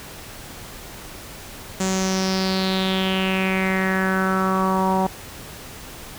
sawtooth tone with low-pass filter sweep, 189.2 Hz, F#3, 39 cents sharp, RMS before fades -21 dBFS, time 1.8-5.07 s, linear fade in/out 5 ms, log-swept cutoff 7300 to 850 Hz, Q 5.2, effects pink hiss -38 dBFS RMS until 6.18 s

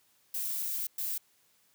violet noise bursts at uneven times, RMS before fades -34 dBFS, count 2, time 0.34-0.87 / 0.98-1.18 s, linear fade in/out 5 ms, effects white hiss -68 dBFS RMS until 1.74 s + high-pass 60 Hz 12 dB/octave

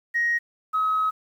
sine tone pair in turn, 1880 / 1276.2 Hz, A#6 / D#6, +14 / +44 cents, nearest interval perfect fifth, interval 670 cents, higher first, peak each -19 dBFS, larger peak neither, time 0.14-0.39 / 0.73-1.11 s, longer second, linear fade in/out 20 ms, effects tanh soft clip ceiling -15 dBFS + 9-bit

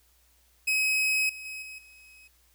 40% pulse tone with level steps, 2545 Hz, D#7, 39 cents sharp, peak -22 / -38 / -35 / -39 / -50 dBFS, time 0.67-2.28 s, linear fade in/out 10 ms, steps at 1.29 / 1.45 / 1.62 / 1.78 s, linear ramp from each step 5 ms, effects added 60 Hz sine -65 dBFS peak until 2.54 s + white hiss -65 dBFS RMS until 2.54 s

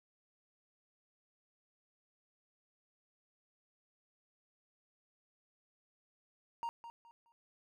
triangle tone with echo, 932.3 Hz, A#5, in tune, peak -34 dBFS, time 6.63-6.69 s, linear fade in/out 0 ms, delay 210 ms, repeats 3, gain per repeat -11 dB, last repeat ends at 7.32 s, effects none

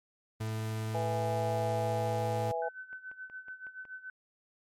40% pulse tone, 110 Hz, A2, in tune, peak -32 dBFS, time 0.4-2.52 s, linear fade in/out 10 ms
harmonic tone, 164.81 Hz, E3, in tune, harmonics 3 / 4 / 5, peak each -35 / -35 / -35 dBFS, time 0.94-2.69 s, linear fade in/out 10 ms
sine tone with tremolo, 1517 Hz, F#6, 43 cents sharp, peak -39 dBFS, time 2.62-4.1 s, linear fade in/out 2 ms, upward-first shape sine, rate 7 Hz, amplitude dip 80%
click train, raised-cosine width 0.5 ms, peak -40 dBFS, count 6, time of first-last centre 2.93-3.853 s, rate 5.42 Hz
effects MP3 64 kbps

